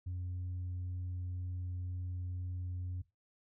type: tone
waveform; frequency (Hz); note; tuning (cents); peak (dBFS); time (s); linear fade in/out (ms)
sine; 90.2; F#2; -44; -35; 0.06-3.02; 10
effects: noise-tail reverb RT60 0.2 s tail -17 dB re dry + tanh soft clip ceiling -35 dBFS